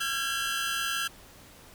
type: tone cluster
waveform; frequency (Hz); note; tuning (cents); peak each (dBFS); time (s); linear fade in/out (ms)
25% pulse; 1359 / 1592 / 1651 / 3027; F6 / G6 / G#6 / F#7; -48 / +26 / -11 / +39; -29 / -31 / -30 / -33; 0-1.08; 10
effects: pink hiss -52 dBFS RMS until 1.74 s

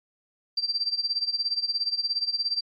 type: tone with tremolo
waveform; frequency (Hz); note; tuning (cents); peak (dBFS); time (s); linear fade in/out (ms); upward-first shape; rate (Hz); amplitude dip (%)
sine; 4699; D8; 0; -21; 0.57-2.61; 5; sine; 17; 85
effects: MP3 48 kbps

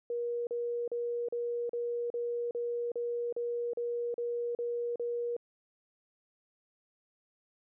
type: tone bursts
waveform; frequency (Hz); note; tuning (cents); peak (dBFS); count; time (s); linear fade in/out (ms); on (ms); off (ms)
sine; 476.3; A#4; +37; -31; 13; 0.1-5.366; 2; 370; 38
effects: none

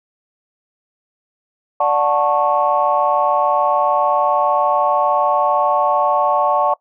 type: chord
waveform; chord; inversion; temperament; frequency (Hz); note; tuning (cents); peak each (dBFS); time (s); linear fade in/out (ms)
sine; D major seventh; none; just; 587.3 / 734.2 / 881 / 1101.2; D5 / F#5 / A5 / C#6; 0 / -14 / +2 / -12; -18; 1.8-6.74; 5
effects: noise-tail reverb RT60 0.1 s tail -22 dB re dry + tanh soft clip ceiling -2 dBFS

